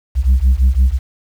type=beating tone pair; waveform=sine; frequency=61.74 / 67.64 Hz; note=B1 / C#2; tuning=0 / -42 cents; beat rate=5.9 Hz; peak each=-10 dBFS; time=0.15-0.99 s; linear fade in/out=50 ms; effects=tanh soft clip ceiling -6 dBFS + 7-bit